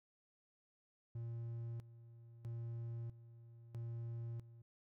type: tone with tremolo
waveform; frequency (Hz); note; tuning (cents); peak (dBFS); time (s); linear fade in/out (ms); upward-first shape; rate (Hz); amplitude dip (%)
triangle; 116.54; A#2; 0; -40; 1.15-4.62; 5; square; 0.77; 80
effects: none